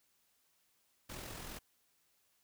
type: noise with amplitude modulation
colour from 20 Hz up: pink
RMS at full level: -45 dBFS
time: 1.09-1.59 s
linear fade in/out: 10 ms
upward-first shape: sine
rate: 42.5 Hz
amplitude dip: 40%
effects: white hiss -75 dBFS RMS until 2.43 s